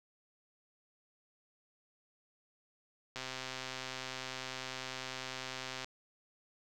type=click train; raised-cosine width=0.2 ms; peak=-23 dBFS; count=350; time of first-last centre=3.16-5.845 s; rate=130 Hz; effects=none